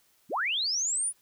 sine linear sweep, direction up, 123.2 to 10000 Hz, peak -26 dBFS, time 0.29-1.13 s, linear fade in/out 50 ms, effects white hiss -66 dBFS RMS until 1.21 s

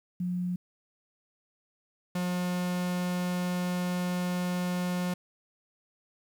sine / 45% pulse tone pair in turn, 179.1 / 179.1 Hz, F3 / F3, +44 / +44 cents, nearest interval unison, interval 0 cents, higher neither, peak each -28 dBFS, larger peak neither, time 0.2-0.56 / 2.15-5.14 s, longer second, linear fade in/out 5 ms, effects 10-bit

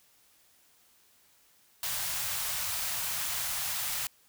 white band-stop noise, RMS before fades -33 dBFS, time 1.83-4.07 s, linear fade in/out 2 ms, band 160 to 640 Hz, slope 24 dB/octave, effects white hiss -64 dBFS RMS until 4.28 s

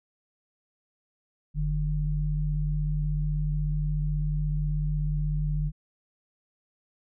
sine tone pair together, 44.89 / 151 Hz, F1 / D3, +48 / +48 cents, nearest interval octave + major sixth, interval 2100 cents, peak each -27 dBFS, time 1.54-5.72 s, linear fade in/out 50 ms, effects none

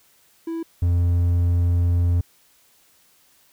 triangle tone pair in turn, 329.6 / 87 Hz, E4 / F2, 0 / -6 cents, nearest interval octave + major seventh, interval 2306 cents, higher first, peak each -23 / -14 dBFS, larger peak second, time 0.47-0.63 / 0.82-2.21 s, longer second, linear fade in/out 5 ms, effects white hiss -58 dBFS RMS until 3.52 s

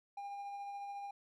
triangle tone with tremolo, 804 Hz, G5, 44 cents sharp, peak -39 dBFS, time 0.17-1.11 s, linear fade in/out 5 ms, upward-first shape sine, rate 14 Hz, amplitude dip 25%, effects none

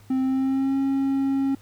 triangle tone with pitch glide, 261.6 to 271.8 Hz, C4 to C#4, 0 to -34 cents, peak -18 dBFS, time 0.1-1.55 s, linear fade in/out 5 ms, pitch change +66 cents, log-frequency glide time 0.21-0.78 s, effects added 102 Hz sine -49 dBFS peak until 1.61 s + pink hiss -56 dBFS RMS until 1.61 s

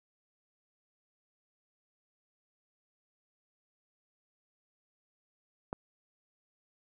click, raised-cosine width 1 ms, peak -21 dBFS, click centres 5.729 s, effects none

